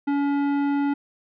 triangle tone with tanh clipping, 283.6 Hz, C#4, 40 cents sharp, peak -22 dBFS, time 0.07-0.94 s, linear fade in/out 10 ms, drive 18 dB, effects none

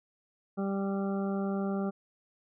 harmonic tone, 196.5 Hz, G3, 4 cents sharp, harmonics 1 / 2 / 3 / 4 / 6 / 7, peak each -30 / -36 / -40 / -42 / -46 / -47 dBFS, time 0.57-1.91 s, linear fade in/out 20 ms, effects none

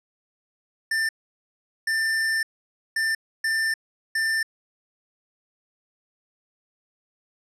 square tone bursts at uneven times, 1787 Hz, A6, 26 cents sharp, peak -22 dBFS, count 5, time 0.91-1.09 / 1.87-2.43 / 2.96-3.15 / 3.44-3.74 / 4.15-4.43 s, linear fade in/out 5 ms, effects low-pass 10000 Hz 12 dB/octave

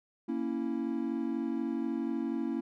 triangle chord, A# diminished, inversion none, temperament equal, 233.1 / 277.2 / 329.6 Hz, A#3 / C#4 / E4, 0 / 0 / 0 cents, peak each -33 dBFS, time 0.28-2.61 s, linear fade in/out 10 ms, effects none

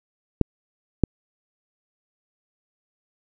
clicks, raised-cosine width 3 ms, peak -3 dBFS, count 2, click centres 0.413 / 1.037 s, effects none

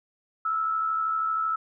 sine tone pair together, 1308.2 / 1381 Hz, E6 / F6, -14 / -20 cents, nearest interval minor second, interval 94 cents, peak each -24 / -35 dBFS, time 0.45-1.56 s, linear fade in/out 5 ms, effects none

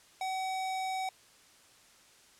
square tone, 757 Hz, F#5, 39 cents sharp, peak -33 dBFS, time 0.21-1.09 s, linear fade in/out 2 ms, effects white hiss -60 dBFS RMS until 2.39 s + low-pass 9000 Hz 12 dB/octave

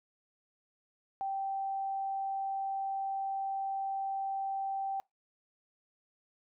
sine tone, 780 Hz, G5, 9 cents flat, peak -32 dBFS, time 1.21-5 s, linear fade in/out 0 ms, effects noise-tail reverb RT60 0.2 s tail -25 dB re dry

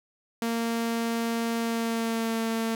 sawtooth tone with pitch glide, 230.6 to 226 Hz, A#3 to A3, -19 to +47 cents, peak -22 dBFS, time 0.42-2.75 s, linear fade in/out 2 ms, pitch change -34 cents, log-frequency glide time 1.58-2.4 s, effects none

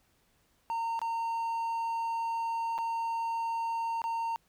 triangle tone with dropouts, 917 Hz, A#5, 29 cents flat, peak -28 dBFS, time 0.7-4.36 s, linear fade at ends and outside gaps 0 ms, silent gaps 0.992-1.016 / 2.78-2.786 / 4.018-4.04 s, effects pink hiss -70 dBFS RMS until 4.48 s

